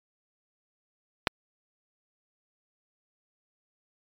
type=click; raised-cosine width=0.3 ms; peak=-5 dBFS; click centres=1.272 s; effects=MP3 96 kbps